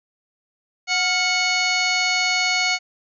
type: harmonic tone with a mistuned harmonic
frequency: 735 Hz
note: F#5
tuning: 12 cents flat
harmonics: 1 / 2 / 3 / 4 / 5 / 6 / 7 / 8 / 9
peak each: -27 / -29 / -21 / -29 / -34 / -24 / -35 / -37 / -29 dBFS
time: 0.87-2.79 s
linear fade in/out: 50 ms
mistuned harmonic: 2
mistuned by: -74 cents
effects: none